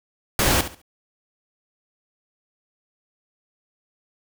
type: noise with echo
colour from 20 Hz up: pink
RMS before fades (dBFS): -19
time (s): 0.39-0.61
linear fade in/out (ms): 2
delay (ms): 69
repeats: 3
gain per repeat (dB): -12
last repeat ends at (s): 0.817
effects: none